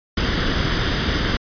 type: noise with comb filter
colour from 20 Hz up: pink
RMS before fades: -20 dBFS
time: 0.17-1.37 s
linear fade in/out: 5 ms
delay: 0.6 ms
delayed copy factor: +0.5
effects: resampled to 11025 Hz